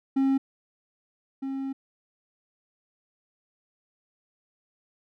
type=tone pair in turn; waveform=triangle; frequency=269.7 / 269.7 Hz; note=C#4 / C#4; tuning=-47 / -47 cents; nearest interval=unison; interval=0 cents; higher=neither; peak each=-18 / -27 dBFS; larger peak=first; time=0.16-0.38 / 1.42-1.73 s; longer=second; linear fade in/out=10 ms; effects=none